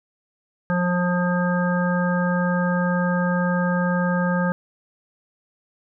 harmonic tone, 177.8 Hz, F3, 31 cents sharp, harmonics 1 / 3 / 5 / 7 / 9, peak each -20 / -26 / -30 / -30 / -28 dBFS, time 0.7-4.52 s, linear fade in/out 0 ms, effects none

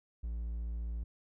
triangle tone, 57.2 Hz, A#1, 32 cents flat, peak -33 dBFS, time 0.23-1.04 s, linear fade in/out 10 ms, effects none

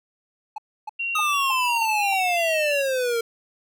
triangle tone bursts, 855 Hz, A5, 50 cents flat, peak -26 dBFS, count 6, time 0.56-2.142 s, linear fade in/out 5 ms, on 22 ms, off 290 ms
sine tone with vibrato, 2700 Hz, E7, 41 cents sharp, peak -24 dBFS, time 0.99-2.82 s, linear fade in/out 10 ms, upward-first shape square, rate 2.9 Hz, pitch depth 32 cents each way
square exponential sweep, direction down, 1261 to 455.3 Hz, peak -22 dBFS, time 1.15-3.21 s, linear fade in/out 5 ms
effects none

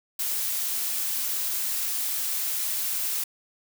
blue noise, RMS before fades -28 dBFS, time 0.19-3.24 s, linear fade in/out 5 ms, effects none

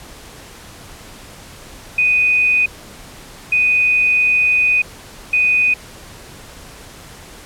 sine tone bursts at uneven times, 2489 Hz, D#7, in tune, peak -11 dBFS, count 3, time 1.98-2.66 / 3.52-4.82 / 5.33-5.74 s, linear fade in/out 5 ms, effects pink hiss -38 dBFS RMS until 7.45 s + low-pass 12000 Hz 12 dB/octave

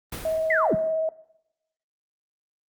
pink noise with exponential decay, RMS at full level -32 dBFS, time 0.12-0.91 s, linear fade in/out 5 ms, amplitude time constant 170 ms
sine tone with vibrato, 639 Hz, D#5, 46 cents sharp, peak -22 dBFS, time 0.25-1.09 s, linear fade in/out 2 ms, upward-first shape square, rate 17 Hz, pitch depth 12 cents each way
sine linear sweep, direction down, 2096 to 110 Hz, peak -20 dBFS, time 0.5-0.75 s, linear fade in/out 5 ms
effects noise-tail reverb RT60 0.8 s tail -18 dB re dry + Opus 32 kbps

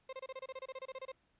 35% pulse tone bursts, 526 Hz, C5, 9 cents sharp, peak -40 dBFS, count 16, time 0.09-1.119 s, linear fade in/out 5 ms, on 39 ms, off 27 ms, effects pink hiss -75 dBFS RMS until 1.39 s + resampled to 8000 Hz

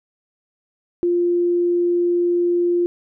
sine tone, 349.2 Hz, F4, in tune, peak -15 dBFS, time 1.03-2.86 s, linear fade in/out 0 ms, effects none

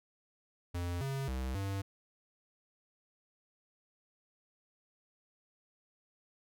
square tone with pitch steps, 87.5 / 136.1 / 64.7 / 98.1 Hz, F2 / C#3 / C2 / G2, +4 / -31 / -19 / +2 cents, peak -35 dBFS, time 0.74-1.82 s, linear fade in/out 10 ms, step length 270 ms, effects none

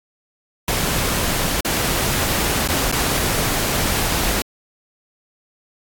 pink noise with dropouts, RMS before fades -20 dBFS, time 0.68-4.42 s, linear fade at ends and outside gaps 2 ms, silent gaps 1.607-1.648 / 2.676-2.686 / 2.916-2.924 s, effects AAC 64 kbps

